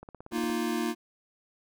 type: click train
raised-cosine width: 1 ms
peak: -30 dBFS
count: 9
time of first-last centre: 0.03-0.498 s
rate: 17.1 Hz
type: chord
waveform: square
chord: Bb suspended fourth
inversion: none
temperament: equal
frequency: 233.1 / 311.1 / 349.2 Hz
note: Bb3 / Eb4 / F4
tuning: 0 / 0 / 0 cents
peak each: -32 / -34 / -33 dBFS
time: 0.31-0.95 s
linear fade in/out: 50 ms
effects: none